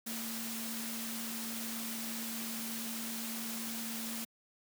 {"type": "tone in noise", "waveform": "sine", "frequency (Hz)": 227.5, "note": "A#3", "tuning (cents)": -42, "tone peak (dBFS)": -41, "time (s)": [0.06, 4.25], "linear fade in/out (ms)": 10, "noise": "white", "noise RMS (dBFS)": -41, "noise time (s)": [0.06, 4.25], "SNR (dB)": -3, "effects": ["high-pass 150 Hz 12 dB/octave"]}